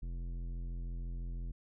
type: tone with tanh clipping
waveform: triangle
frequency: 43 Hz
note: F1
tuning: 26 cents flat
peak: -39 dBFS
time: 0.02-1.52 s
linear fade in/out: 10 ms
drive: 17 dB
effects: none